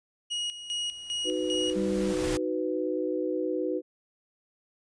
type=tone with tremolo; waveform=40% pulse; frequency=2893 Hz; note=F#7; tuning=40 cents flat; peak=-28 dBFS; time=0.3-1.74 s; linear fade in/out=20 ms; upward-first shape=square; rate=2.5 Hz; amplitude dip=70%
type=noise with exponential growth; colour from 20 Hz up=pink; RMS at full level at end=-32 dBFS; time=0.57-2.37 s; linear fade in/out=0 ms; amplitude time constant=390 ms
type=chord; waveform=sine; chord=B major; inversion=first; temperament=equal with one note detuned; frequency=311.1 / 370 / 498.2 Hz; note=D#4 / F#4 / B4; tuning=0 / 0 / +15 cents; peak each=-31 dBFS; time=1.24-3.82 s; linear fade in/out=50 ms
type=tone; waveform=triangle; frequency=196 Hz; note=G3; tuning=in tune; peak=-27 dBFS; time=1.75-2.14 s; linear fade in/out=20 ms
effects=resampled to 22050 Hz